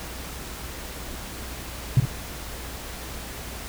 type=tone with echo; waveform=sine; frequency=126.3 Hz; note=B2; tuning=39 cents sharp; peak=-12 dBFS; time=1.97-2 s; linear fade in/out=2 ms; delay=52 ms; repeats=1; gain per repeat=-8 dB; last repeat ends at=2.052 s; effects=added 60 Hz sine -39 dBFS peak until 3.68 s + pink hiss -37 dBFS RMS until 3.68 s